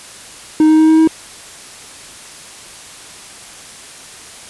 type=tone with pitch steps; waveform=triangle; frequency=311.1 / 313.3 / 315.4 / 317.6 / 319.8 Hz; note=D#4 / D#4 / D#4 / D#4 / D#4; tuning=0 / +12 / +24 / +36 / +48 cents; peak=-4 dBFS; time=0.6-1.075 s; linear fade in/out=2 ms; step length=95 ms; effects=white hiss -35 dBFS RMS until 4.49 s + resampled to 24000 Hz